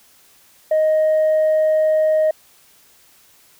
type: tone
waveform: sine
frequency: 624 Hz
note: D#5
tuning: 5 cents sharp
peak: -11 dBFS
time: 0.71-2.31 s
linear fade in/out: 5 ms
effects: tanh soft clip ceiling -11 dBFS + white hiss -52 dBFS RMS until 3.59 s